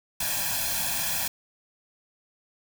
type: noise with comb filter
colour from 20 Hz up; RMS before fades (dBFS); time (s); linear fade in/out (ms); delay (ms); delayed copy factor
white; -28; 0.2-1.28; 5; 1.2; +0.95
effects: none